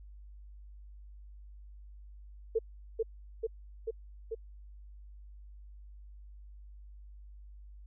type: tone with echo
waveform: sine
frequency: 449.7 Hz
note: A4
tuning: 38 cents sharp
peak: -25 dBFS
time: 2.55-2.59 s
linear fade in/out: 10 ms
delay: 440 ms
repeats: 4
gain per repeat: -2 dB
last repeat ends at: 4.35 s
effects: added 50 Hz sine -48 dBFS peak until 7.86 s